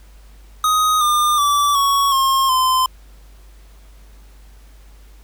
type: tone with pitch steps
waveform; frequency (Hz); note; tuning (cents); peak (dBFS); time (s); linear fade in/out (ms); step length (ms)
square; 1252 / 1204.5 / 1158.7 / 1114.8 / 1072.4 / 1031.7; D#6 / D6 / D6 / C#6 / C6 / C6; +10 / +43 / -24 / +9 / +42 / -25; -14; 0.64-2.86; 2; 370
effects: added 50 Hz sine -41 dBFS peak until 5.23 s + pink hiss -53 dBFS RMS until 5.23 s